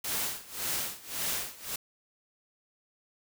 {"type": "noise with tremolo", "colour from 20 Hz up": "white", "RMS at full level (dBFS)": -31, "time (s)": [0.04, 1.76], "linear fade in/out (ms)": 5, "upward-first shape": "sine", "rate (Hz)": 1.8, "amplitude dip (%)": 90, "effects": []}